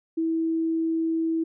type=tone; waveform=sine; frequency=325.8 Hz; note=E4; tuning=20 cents flat; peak=-22 dBFS; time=0.17-1.44 s; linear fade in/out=10 ms; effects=none